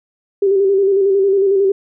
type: tone with vibrato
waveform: sine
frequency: 392 Hz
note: G4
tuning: in tune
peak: -10 dBFS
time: 0.42-1.72 s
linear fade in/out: 5 ms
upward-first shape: square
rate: 11 Hz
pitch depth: 38 cents each way
effects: none